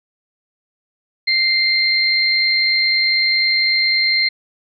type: tone pair together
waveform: sine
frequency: 2093 / 4175 Hz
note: C7 / C8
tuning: 0 / -5 cents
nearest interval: octave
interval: 1195 cents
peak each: -16 dBFS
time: 1.27-4.29 s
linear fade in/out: 10 ms
effects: none